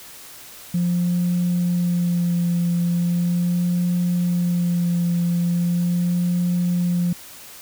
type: tone with vibrato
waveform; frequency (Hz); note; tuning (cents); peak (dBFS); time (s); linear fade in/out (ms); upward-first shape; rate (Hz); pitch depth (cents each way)
sine; 174.61; F3; 0; -16; 0.74-7.13; 5; sine; 0.39; 18
effects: tanh soft clip ceiling -14 dBFS + white hiss -41 dBFS RMS until 7.61 s